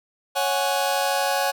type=chord; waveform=sawtooth; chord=C# suspended fourth; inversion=none; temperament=just; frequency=554.4 / 739.2 / 831.5 Hz; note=C#5 / F#5 / G#5; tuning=0 / -2 / +2 cents; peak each=-21 dBFS; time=0.35-1.52 s; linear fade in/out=20 ms; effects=none